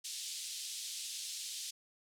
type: band-pass noise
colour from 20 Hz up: pink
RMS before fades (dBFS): -43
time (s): 0.04-1.71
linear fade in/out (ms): 10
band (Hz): 3400 to 10000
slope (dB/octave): 24
effects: none